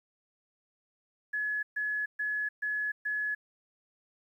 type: tone bursts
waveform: sine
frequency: 1699 Hz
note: G#6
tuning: 39 cents sharp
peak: -29 dBFS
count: 5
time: 1.33-3.35 s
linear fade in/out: 10 ms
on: 300 ms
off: 130 ms
effects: 11-bit